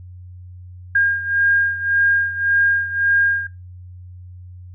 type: beating tone pair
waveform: sine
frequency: 1615 / 1616.8 Hz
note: G#6 / G#6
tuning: -49 / -47 cents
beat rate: 1.8 Hz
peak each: -16 / -20 dBFS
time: 0.95-3.47 s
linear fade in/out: 5 ms
effects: noise-tail reverb RT60 0.2 s tail -17 dB re dry + added 90 Hz sine -35 dBFS peak until 4.74 s